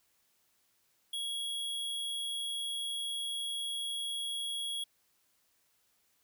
square tone, 3322 Hz, G#7, in tune, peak -35 dBFS, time 1.13-4.84 s, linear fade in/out 5 ms, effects white hiss -73 dBFS RMS until 6.23 s

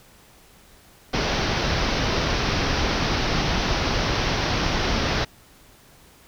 pink low-pass noise, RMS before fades -23 dBFS, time 1.13-5.25 s, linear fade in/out 10 ms, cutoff 5900 Hz, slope 96 dB/octave, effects pink hiss -52 dBFS RMS until 6.27 s

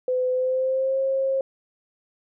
sine tone with pitch glide, 507 to 536.2 Hz, B4 to C5, +45 to +42 cents, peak -20 dBFS, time 0.08-1.41 s, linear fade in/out 2 ms, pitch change +97 cents, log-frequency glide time 0.31-0.99 s, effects none

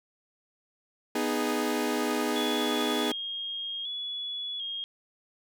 sawtooth chord, G# minor, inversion first, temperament equal with one note detuned, 246.9 / 309 / 415.3 Hz, B3 / D#4 / G#4, 0 / -12 / 0 cents, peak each -27 dBFS, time 1.15-3.12 s, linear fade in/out 5 ms
sine tone with vibrato, 3322 Hz, G#7, in tune, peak -32 dBFS, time 2.36-4.84 s, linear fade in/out 0 ms, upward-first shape square, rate 0.67 Hz, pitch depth 40 cents each way
effects none

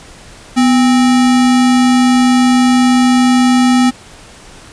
sine tone with sample-and-hold, 249.1 Hz, B3, 15 cents sharp, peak -6 dBFS, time 0.56-3.91 s, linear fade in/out 20 ms, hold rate 1050 Hz, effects pink hiss -37 dBFS RMS until 4.72 s + resampled to 22050 Hz

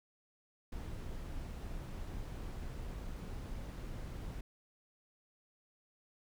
brown noise, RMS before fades -43 dBFS, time 0.72-4.41 s, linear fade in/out 5 ms, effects none

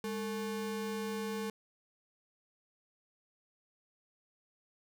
square ring-modulated tone, 325.9 Hz, E4, 20 cents flat, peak -33 dBFS, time 0.04-1.5 s, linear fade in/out 2 ms, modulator 122 Hz, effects none

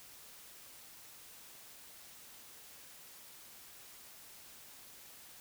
silence, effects white hiss -55 dBFS RMS until 5.4 s

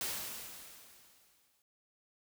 white noise with exponential decay, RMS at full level -36 dBFS, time 0.01-1.62 s, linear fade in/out 1 ms, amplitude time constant 350 ms, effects none

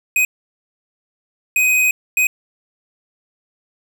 square tone bursts at uneven times, 2508 Hz, D#7, 13 cents sharp, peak -13 dBFS, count 3, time 0.16-0.25 / 1.56-1.91 / 2.17-2.27 s, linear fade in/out 2 ms, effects 8-bit

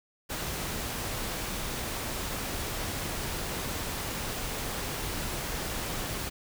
pink noise, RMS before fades -34 dBFS, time 0.29-6.3 s, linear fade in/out 20 ms, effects none

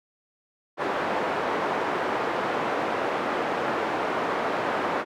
pink band-pass noise, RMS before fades -27 dBFS, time 0.77-5.05 s, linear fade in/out 50 ms, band 400 to 1400 Hz, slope 12 dB/octave, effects none

